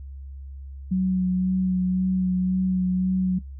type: tone with vibrato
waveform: sine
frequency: 185 Hz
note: F#3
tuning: in tune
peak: -19 dBFS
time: 0.91-3.39 s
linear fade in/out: 10 ms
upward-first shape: sine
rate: 1.9 Hz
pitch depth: 17 cents each way
effects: noise-tail reverb RT60 0.1 s tail -17 dB re dry + added 68 Hz sine -35 dBFS peak until 3.59 s